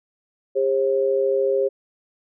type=tone pair together; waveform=sine; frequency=402.4 / 536 Hz; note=G4 / C5; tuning=+45 / +42 cents; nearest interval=perfect fourth; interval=497 cents; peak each=-20 dBFS; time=0.55-1.69 s; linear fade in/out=20 ms; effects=none